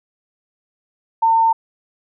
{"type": "tone", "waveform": "sine", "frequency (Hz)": 905, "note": "A5", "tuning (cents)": 48, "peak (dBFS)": -11, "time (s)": [1.22, 1.53], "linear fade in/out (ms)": 10, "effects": []}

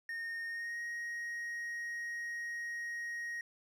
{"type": "tone with pitch glide", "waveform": "triangle", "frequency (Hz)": [1841, 1879.7], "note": ["A#6", "A#6"], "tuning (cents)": [-22, 14], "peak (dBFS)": -36, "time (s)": [0.09, 3.41], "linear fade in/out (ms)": 2, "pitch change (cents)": 36, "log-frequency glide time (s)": [0.48, 0.8], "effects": []}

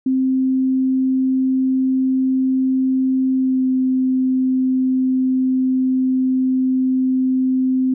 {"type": "tone with pitch glide", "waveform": "sine", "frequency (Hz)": [261.6, 259], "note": ["C4", "C4"], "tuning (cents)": [0, -17], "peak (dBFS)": -14, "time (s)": [0.06, 7.94], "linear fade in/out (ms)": 5, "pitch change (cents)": -17, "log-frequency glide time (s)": [3.35, 3.65], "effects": []}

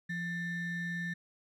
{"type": "ring-modulated tone", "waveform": "triangle", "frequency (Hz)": 975, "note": "B5", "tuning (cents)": -23, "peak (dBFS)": -29, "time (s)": [0.09, 1.14], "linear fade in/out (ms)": 10, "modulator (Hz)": 803, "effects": []}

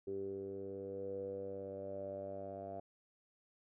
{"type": "tone with low-pass filter sweep", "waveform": "10% pulse", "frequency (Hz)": 97.7, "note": "G2", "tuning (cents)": -5, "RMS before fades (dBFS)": -44, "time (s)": [0.07, 2.8], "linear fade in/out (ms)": 5, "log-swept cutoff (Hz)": [390, 680], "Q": 9, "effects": []}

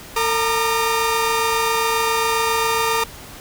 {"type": "tone cluster", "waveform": "sawtooth", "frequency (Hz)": [451.8, 931, 1208], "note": ["A4", "A#5", "D6"], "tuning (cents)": [46, -2, 48], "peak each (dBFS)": -18, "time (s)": [0.16, 3.04], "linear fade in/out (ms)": 5, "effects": ["pink hiss -38 dBFS RMS until 3.4 s"]}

